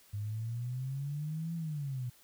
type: exponential two-way sweep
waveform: sine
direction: up then down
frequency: 101.4 to 168.8 to 120.7 Hz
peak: -34 dBFS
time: 0.13-2.1 s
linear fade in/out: 10 ms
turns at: 1.55 s
effects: white hiss -62 dBFS RMS until 2.23 s